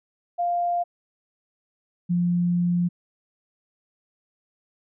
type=tone pair in turn; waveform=sine; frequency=698.5 / 175.18 Hz; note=F5 / F3; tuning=0 / +6 cents; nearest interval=2 octaves; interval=2394 cents; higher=first; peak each=-21 / -19 dBFS; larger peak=second; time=0.38-0.84 / 2.09-2.89 s; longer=second; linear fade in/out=20 ms; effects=none